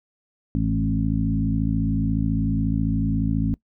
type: harmonic tone with a mistuned harmonic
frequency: 54.3 Hz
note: A1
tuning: 22 cents flat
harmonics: 1 / 2 / 3 / 4 / 5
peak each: -26 / -26 / -26 / -26 / -26 dBFS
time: 0.55-3.54 s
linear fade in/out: 0 ms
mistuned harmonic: 3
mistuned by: +19 cents
effects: noise-tail reverb RT60 0.1 s tail -22 dB re dry